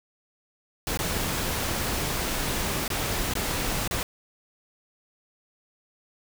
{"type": "noise with dropouts", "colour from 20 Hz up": "pink", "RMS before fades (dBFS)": -28, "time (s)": [0.87, 4.03], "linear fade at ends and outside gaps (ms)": 1, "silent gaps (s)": [[0.974, 0.99], [2.879, 2.902], [3.337, 3.353], [3.877, 3.91]], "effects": []}